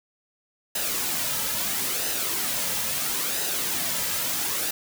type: noise with flanger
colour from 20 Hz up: white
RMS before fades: -27 dBFS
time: 0.75-4.71 s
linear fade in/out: 5 ms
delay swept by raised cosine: 0.88 to 2.78 ms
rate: 0.75 Hz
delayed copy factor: -0.5
effects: none